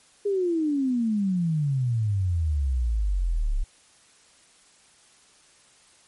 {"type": "exponential sweep", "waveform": "sine", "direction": "down", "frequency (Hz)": [414.4, 32.64], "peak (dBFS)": -21, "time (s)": [0.25, 3.64], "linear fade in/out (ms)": 10, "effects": ["white hiss -57 dBFS RMS until 6.07 s", "MP3 48 kbps"]}